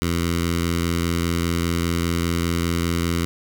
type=tone with notch filter; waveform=10% pulse; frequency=85 Hz; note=F2; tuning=46 cents flat; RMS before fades=-22 dBFS; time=0.02-3.25 s; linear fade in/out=0 ms; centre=640 Hz; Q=0.71; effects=none

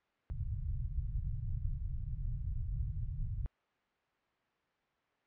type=low-pass noise; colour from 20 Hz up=pink; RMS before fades=-37 dBFS; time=0.3-3.46 s; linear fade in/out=0 ms; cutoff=140 Hz; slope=48 dB/octave; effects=white hiss -75 dBFS RMS until 5.26 s + low-pass 2000 Hz 12 dB/octave

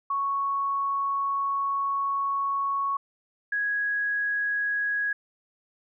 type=tone pair in turn; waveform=sine; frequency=1108.7 / 1661.2 Hz; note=C#6 / G#6; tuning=0 / 0 cents; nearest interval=perfect fifth; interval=700 cents; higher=second; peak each=-24 dBFS; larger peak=neither; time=0.1-2.97 / 3.52-5.13 s; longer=first; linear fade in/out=5 ms; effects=none

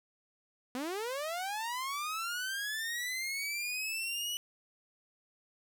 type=linear sweep; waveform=sawtooth; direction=up; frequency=240.3 to 2960 Hz; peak=-31 dBFS; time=0.75-4.37 s; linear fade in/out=0 ms; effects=none

